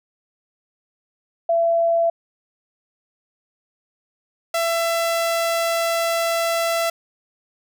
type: tone pair in turn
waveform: sine / sawtooth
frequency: 672 / 669.5 Hz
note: E5 / E5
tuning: +33 / +27 cents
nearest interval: unison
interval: 6 cents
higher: first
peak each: -15 dBFS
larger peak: neither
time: 1.49-2.1 / 4.54-6.9 s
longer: second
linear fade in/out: 5 ms
effects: none